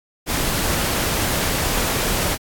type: noise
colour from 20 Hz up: pink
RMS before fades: -21 dBFS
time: 0.26-2.38 s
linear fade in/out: 50 ms
effects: AAC 64 kbps